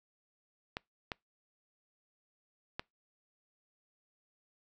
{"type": "clicks", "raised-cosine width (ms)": 0.3, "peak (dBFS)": -20, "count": 3, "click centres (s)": [0.769, 1.118, 2.795], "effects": ["noise-tail reverb RT60 0.2 s tail -26 dB re dry"]}